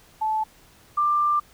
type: tone pair in turn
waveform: sine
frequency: 870 / 1186.6 Hz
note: A5 / D6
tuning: -20 / +18 cents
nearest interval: perfect fourth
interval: 538 cents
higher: second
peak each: -21 / -18 dBFS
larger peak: second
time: 0.21-0.44 / 0.97-1.4 s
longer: second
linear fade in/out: 10 ms
effects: pink hiss -54 dBFS RMS until 1.53 s